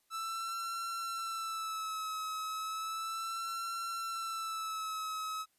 45% pulse tone with vibrato, 1318.5 Hz, E6, in tune, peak -36 dBFS, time 0.1-5.46 s, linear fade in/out 50 ms, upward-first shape sine, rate 0.34 Hz, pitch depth 49 cents each way, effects white hiss -75 dBFS RMS until 5.58 s + resampled to 32000 Hz

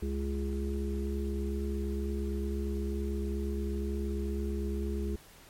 harmonic tone with a mistuned harmonic, 68.7 Hz, C#2, 15 cents flat, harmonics 1 / 3 / 5 / 6, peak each -32 / -37 / -39 / -40 dBFS, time 0.02-5.16 s, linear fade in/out 5 ms, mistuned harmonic 3, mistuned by +18 cents, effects pink hiss -55 dBFS RMS until 5.49 s + MP3 64 kbps

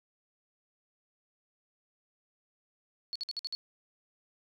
sine tone bursts, 4393 Hz, C#8, 16 cents flat, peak -33 dBFS, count 6, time 3.13-3.55 s, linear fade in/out 0 ms, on 25 ms, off 54 ms, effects none

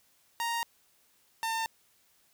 sawtooth tone pair in turn, 932.3 / 902.1 Hz, A#5 / A5, 0 / +43 cents, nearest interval minor second, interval 57 cents, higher first, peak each -26 dBFS, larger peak neither, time 0.4-0.63 / 1.43-1.66 s, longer neither, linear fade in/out 0 ms, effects white hiss -67 dBFS RMS until 2.33 s

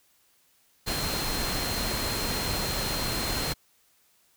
sine tone in noise, 4186 Hz, C8, in tune, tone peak -34 dBFS, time 0.86-3.54 s, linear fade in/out 20 ms, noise pink, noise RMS -30 dBFS, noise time 0.86-3.54 s, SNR -7 dB, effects white hiss -65 dBFS RMS until 4.36 s

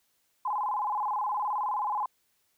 sine tone with vibrato, 925 Hz, A#5, 14 cents flat, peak -27 dBFS, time 0.45-2.06 s, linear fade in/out 5 ms, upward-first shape square, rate 19 Hz, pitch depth 170 cents each way, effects white hiss -72 dBFS RMS until 2.57 s

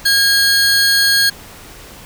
40% pulse tone pair together, 1628 / 4331 Hz, G#6 / C#8, -35 / -41 cents, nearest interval octave + perfect fourth, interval 1694 cents, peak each -12 dBFS, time 0.05-1.3 s, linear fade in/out 10 ms, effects pink hiss -37 dBFS RMS until 2.05 s

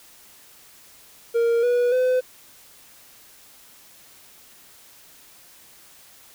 triangle tone with pitch steps, 466.2 / 486.6 / 507.8 Hz, A#4 / B4 / B4, 0 / -26 / +48 cents, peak -15 dBFS, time 1.34-2.21 s, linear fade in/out 20 ms, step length 290 ms, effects white hiss -50 dBFS RMS until 6.34 s

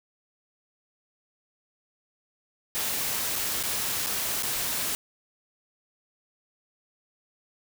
white noise with dropouts, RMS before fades -29 dBFS, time 2.75-4.95 s, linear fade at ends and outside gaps 0 ms, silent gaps 3.356-3.36 / 3.628-3.636 / 4.063-4.069 / 4.424-4.432 s, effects none

